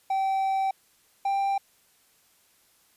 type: tone pair in turn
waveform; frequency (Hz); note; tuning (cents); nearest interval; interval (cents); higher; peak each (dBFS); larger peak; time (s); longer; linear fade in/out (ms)
triangle; 773 / 788.8; G5 / G5; -24 / +11; unison; 35; second; -21; neither; 0.1-0.71 / 1.25-1.58; first; 5
effects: white hiss -63 dBFS RMS until 2.96 s + resampled to 32000 Hz